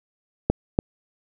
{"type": "clicks", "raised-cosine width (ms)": 2, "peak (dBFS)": -4, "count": 2, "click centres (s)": [0.5, 0.789], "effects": []}